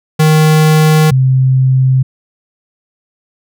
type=tone pair in turn; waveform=square / sine; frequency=155.56 / 130.81 Hz; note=D#3 / C3; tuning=0 / 0 cents; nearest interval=minor third; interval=300 cents; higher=first; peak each=-6 dBFS; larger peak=neither; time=0.19-1.11 / 1.11-2.03 s; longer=neither; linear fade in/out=10 ms; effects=none